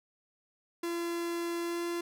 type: tone with pitch glide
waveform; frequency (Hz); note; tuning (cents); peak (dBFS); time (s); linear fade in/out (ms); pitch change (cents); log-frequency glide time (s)
45% pulse; 341.2 to 343.6; F4 to F4; -40 to -28; -32; 0.83-2.01; 5; +12; 1.61-1.85
effects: none